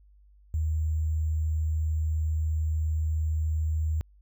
sine tone with sample-and-hold, 78.5 Hz, D#2, 16 cents sharp, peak -24 dBFS, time 0.54-4.01 s, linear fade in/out 0 ms, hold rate 7350 Hz, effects added 50 Hz sine -54 dBFS peak until 4.21 s

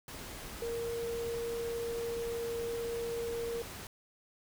sine tone in noise, 466.2 Hz, A#4, in tune, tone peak -34 dBFS, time 0.62-3.62 s, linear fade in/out 2 ms, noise pink, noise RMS -45 dBFS, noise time 0.08-3.87 s, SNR +8 dB, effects none

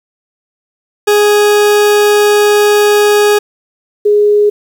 40% pulse / sine tone pair in turn, 415.3 / 415.3 Hz, G#4 / G#4, 0 / 0 cents, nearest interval unison, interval 0 cents, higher neither, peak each -5 dBFS, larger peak neither, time 1.07-3.39 / 4.05-4.5 s, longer first, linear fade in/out 10 ms, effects 7-bit

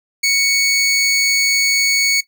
20% pulse tone, 2224 Hz, C#7, 5 cents sharp, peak -8 dBFS, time 0.23-2.21 s, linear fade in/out 10 ms, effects noise-tail reverb RT60 0.1 s tail -17 dB re dry

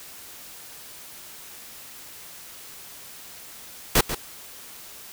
pink noise with echo, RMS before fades -17 dBFS, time 3.95-4.01 s, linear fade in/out 5 ms, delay 140 ms, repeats 1, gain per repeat -11 dB, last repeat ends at 4.15 s, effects white hiss -43 dBFS RMS until 5.12 s

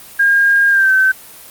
sine tone with pitch glide, 1617 to 1538.6 Hz, G#6 to G6, -47 to -33 cents, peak -8 dBFS, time 0.19-1.12 s, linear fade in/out 10 ms, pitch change -86 cents, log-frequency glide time 0.7-0.92 s, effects white hiss -37 dBFS RMS until 1.5 s + Opus 32 kbps

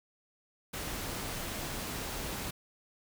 pink noise, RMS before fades -38 dBFS, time 0.73-2.51 s, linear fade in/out 10 ms, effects none

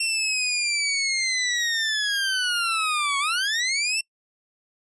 20% pulse linear two-way sweep, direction down then up, 2718 to 1100 to 2718 Hz, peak -17 dBFS, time 0-4.01 s, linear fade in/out 5 ms, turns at 3.19 s, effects noise-tail reverb RT60 0.1 s tail -26 dB re dry + resampled to 24000 Hz

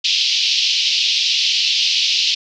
pink band-pass noise, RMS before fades -17 dBFS, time 0.04-2.35 s, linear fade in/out 10 ms, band 2700 to 5400 Hz, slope 48 dB/octave, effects none

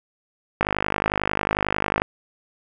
click train, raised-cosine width 0.5 ms, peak -5 dBFS, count 73, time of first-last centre 0.61-2.019 s, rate 51.1 Hz, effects none

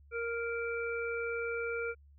harmonic tone, 466.2 Hz, A#4, in tune, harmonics 1 / 3 / 5, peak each -35 / -38 / -41 dBFS, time 0.11-1.95 s, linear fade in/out 50 ms, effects added 71 Hz sine -56 dBFS peak until 2.18 s

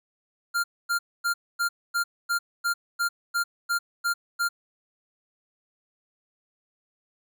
square tone bursts, 1396.9 Hz, F6, in tune, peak -23 dBFS, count 12, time 0.54-4.49 s, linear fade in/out 20 ms, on 100 ms, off 250 ms, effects none

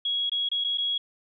sine tone with dropouts, 3322 Hz, G#7, in tune, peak -24 dBFS, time 0.05-0.98 s, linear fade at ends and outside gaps 5 ms, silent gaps 0.297-0.317 / 0.489-0.515 / 0.641-0.645 / 0.775-0.781 s, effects none

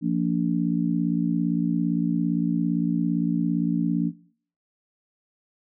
harmonic tone, 57.6 Hz, A#1, 20 cents flat, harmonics 3 / 4 / 5, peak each -25 / -25 / -25 dBFS, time 0.01-4.12 s, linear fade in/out 50 ms, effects noise-tail reverb RT60 0.5 s tail -18 dB re dry

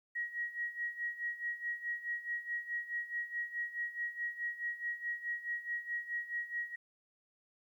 sine tone with tremolo, 1900 Hz, A#6, 33 cents sharp, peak -33 dBFS, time 0.15-6.76 s, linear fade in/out 10 ms, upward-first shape sine, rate 4.7 Hz, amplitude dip 80%, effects 12-bit

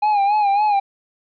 triangle tone with vibrato, 821 Hz, G#5, 20 cents flat, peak -12 dBFS, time 0.02-0.8 s, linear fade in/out 10 ms, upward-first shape sine, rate 3.6 Hz, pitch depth 69 cents each way, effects resampled to 11025 Hz + 9-bit

